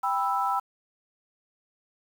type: chord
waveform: sine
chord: E minor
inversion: first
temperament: just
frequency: 791.1 / 988.9 / 1318.5 Hz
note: G5 / B5 / E6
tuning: +16 / +2 / 0 cents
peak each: -28 dBFS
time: 0.03-0.6 s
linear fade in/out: 10 ms
effects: 8-bit

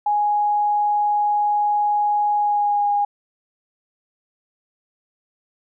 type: tone with pitch glide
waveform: sine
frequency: 830.6 to 818.7 Hz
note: G#5 to G#5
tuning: 0 to -25 cents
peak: -16 dBFS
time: 0.06-3.05 s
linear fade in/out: 5 ms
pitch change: -25 cents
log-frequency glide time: 2.36-2.92 s
effects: none

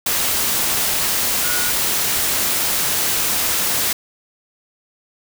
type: tone in noise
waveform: sine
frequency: 1451 Hz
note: F#6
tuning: 34 cents flat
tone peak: -26 dBFS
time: 1.44-1.7 s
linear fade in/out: 5 ms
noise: white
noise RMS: -19 dBFS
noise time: 0.06-3.93 s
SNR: -10 dB
effects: none

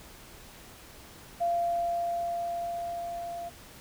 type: tone with level ramp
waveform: sine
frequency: 689 Hz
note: F5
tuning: 24 cents flat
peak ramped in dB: -24 to -35 dBFS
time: 1.4-3.5 s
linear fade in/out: 20 ms
effects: pink hiss -50 dBFS RMS until 3.8 s

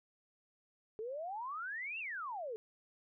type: exponential two-way sweep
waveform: sine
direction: up then down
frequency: 420.5 to 2794 to 420.5 Hz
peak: -39 dBFS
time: 0.99-2.56 s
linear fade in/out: 0 ms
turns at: 1.99 s
effects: none

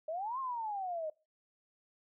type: exponential two-way sweep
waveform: sine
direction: up then down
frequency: 607 to 1086 to 607 Hz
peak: -35 dBFS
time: 0.08-1.1 s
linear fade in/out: 5 ms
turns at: 0.39 s
effects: noise-tail reverb RT60 0.3 s tail -22 dB re dry

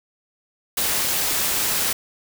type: noise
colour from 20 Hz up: white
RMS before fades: -22 dBFS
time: 0.77-1.93 s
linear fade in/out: 5 ms
effects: none

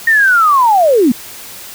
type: linear sweep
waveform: sine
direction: down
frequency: 1864.7 to 217.9 Hz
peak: -6 dBFS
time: 0.07-1.12 s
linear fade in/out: 5 ms
effects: white hiss -31 dBFS RMS until 1.74 s

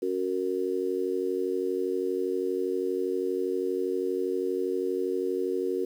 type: chord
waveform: sine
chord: F# major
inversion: second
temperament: just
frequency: 277.5 / 370 / 462.5 Hz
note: C#4 / F#4 / A#4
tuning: +2 / 0 / -14 cents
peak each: -34 / -28 / -31 dBFS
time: 0.02-5.85 s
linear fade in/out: 5 ms
effects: 9-bit

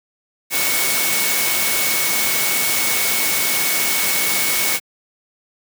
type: tone in noise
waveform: sine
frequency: 2217 Hz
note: C#7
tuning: in tune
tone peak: -24 dBFS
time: 0.5-4.8 s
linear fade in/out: 50 ms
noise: white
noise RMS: -19 dBFS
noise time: 0.5-4.8 s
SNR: -8 dB
effects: high-pass 150 Hz 12 dB/octave

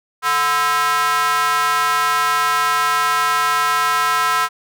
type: tone with high-pass filter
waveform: square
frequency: 146.1 Hz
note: D3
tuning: 9 cents flat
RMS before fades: -17 dBFS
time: 0.22-4.49 s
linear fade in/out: 50 ms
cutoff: 1200 Hz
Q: 4.1
effects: none

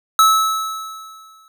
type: tone with exponential decay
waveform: square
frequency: 1300 Hz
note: E6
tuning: 24 cents flat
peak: -8 dBFS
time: 0.19-1.48 s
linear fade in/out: 1 ms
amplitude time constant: 280 ms
effects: none

